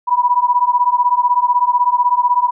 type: beating tone pair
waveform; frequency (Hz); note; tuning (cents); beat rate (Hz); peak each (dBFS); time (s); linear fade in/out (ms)
sine; 972 / 988; B5 / B5; -28 / 0; 16; -14; 0.07-2.51; 20
effects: none

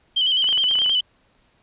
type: tone with vibrato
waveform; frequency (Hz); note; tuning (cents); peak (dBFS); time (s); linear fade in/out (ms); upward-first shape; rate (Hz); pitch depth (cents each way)
sine; 3076; G7; -33; -16; 0.16-1.01; 10; square; 9.5; 50
type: noise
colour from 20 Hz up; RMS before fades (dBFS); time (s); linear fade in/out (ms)
violet; -34; 0.21-1.01; 10
type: clicks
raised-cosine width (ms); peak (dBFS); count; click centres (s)
0.3; -18; 11; 0.443 / 0.489 / 0.527 / 0.576 / 0.641 / 0.712 / 0.755 / 0.787 / 0.818 / 0.861 / 0.895
effects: pink hiss -61 dBFS RMS until 1.62 s + resampled to 8000 Hz

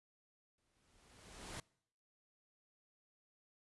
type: noise with exponential growth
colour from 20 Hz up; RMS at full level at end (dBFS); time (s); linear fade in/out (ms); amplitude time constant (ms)
pink; -45; 0.58-1.6; 2; 220
effects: noise-tail reverb RT60 0.7 s tail -25 dB re dry + resampled to 24000 Hz

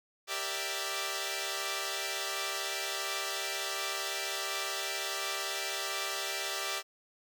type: chord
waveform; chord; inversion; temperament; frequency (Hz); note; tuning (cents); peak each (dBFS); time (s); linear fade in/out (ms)
5% pulse; E half-diminished seventh; first; equal with one note detuned; 392 / 464.8 / 587.3 / 659.3; G4 / Bb4 / D5 / E5; 0 / -5 / 0 / 0; -27 / -31 / -27 / -27; 0.27-6.83; 50
effects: none

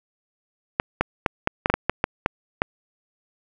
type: clicks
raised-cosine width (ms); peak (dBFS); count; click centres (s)
0.5; -3; 11; 0.799 / 1.01 / 1.262 / 1.474 / 1.659 / 1.7 / 1.74 / 1.896 / 2.041 / 2.261 / 2.619
effects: none

